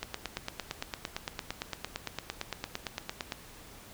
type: click train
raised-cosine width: 0.2 ms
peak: -16 dBFS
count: 30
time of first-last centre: 0.03-3.322 s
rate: 8.81 Hz
effects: pink hiss -51 dBFS RMS until 3.93 s